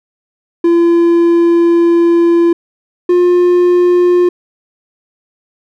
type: tone pair in turn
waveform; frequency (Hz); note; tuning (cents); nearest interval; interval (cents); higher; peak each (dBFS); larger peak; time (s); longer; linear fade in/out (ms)
triangle; 340.3 / 354.9; F4 / F4; -45 / +28; minor second; 73; second; -4; neither; 0.64-2.53 / 3.09-4.29; first; 5
effects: none